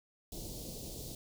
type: band-stop noise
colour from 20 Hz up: pink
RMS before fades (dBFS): -44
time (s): 0.32-1.15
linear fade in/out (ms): 2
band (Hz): 600 to 3900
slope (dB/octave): 24
effects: none